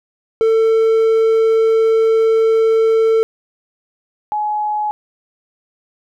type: tone pair in turn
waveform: triangle / sine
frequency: 447.1 / 844 Hz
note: A4 / G#5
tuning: +28 / +28 cents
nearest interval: major seventh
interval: 1100 cents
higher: second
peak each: -8 / -16 dBFS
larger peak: first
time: 0.41-3.23 / 4.32-4.91 s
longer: first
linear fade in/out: 0 ms
effects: none